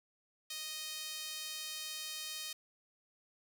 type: tone with high-pass filter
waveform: sawtooth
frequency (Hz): 622.3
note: D#5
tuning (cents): 0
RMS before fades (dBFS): -43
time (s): 0.5-2.53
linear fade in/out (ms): 5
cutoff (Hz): 3600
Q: 1.2
effects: none